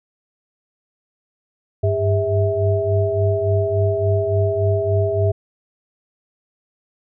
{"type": "tone cluster", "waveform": "sine", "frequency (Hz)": [97.3, 100.8, 404.3, 650], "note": ["G2", "G2", "G#4", "E5"], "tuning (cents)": [-12, 49, -46, -24], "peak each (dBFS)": -21, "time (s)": [1.83, 5.32], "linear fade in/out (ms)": 10, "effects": []}